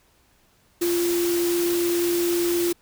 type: tone in noise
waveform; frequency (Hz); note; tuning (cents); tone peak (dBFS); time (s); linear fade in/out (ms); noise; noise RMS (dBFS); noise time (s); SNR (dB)
sine; 346.2; F4; -15; -20; 0.81-2.73; 10; white; -30; 0.81-2.73; +7
effects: pink hiss -61 dBFS RMS until 2.81 s